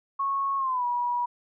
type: tone with pitch glide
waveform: sine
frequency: 1100 to 968.7 Hz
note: C#6 to B5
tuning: -14 to -34 cents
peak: -24 dBFS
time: 0.19-1.26 s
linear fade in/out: 10 ms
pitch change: -220 cents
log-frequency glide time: 0.57-0.85 s
effects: none